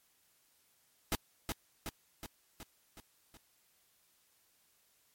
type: noise with echo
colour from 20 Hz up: pink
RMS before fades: -32 dBFS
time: 1.12-1.15 s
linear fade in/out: 0 ms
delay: 370 ms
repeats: 6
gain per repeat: -4 dB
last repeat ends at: 3.37 s
effects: white hiss -71 dBFS RMS until 5.14 s + MP3 64 kbps